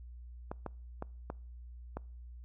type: clicks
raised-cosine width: 1 ms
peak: -24 dBFS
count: 5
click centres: 0.515 / 0.663 / 1.024 / 1.301 / 1.97 s
effects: noise-tail reverb RT60 0.5 s tail -26 dB re dry + added 60 Hz sine -46 dBFS peak until 2.44 s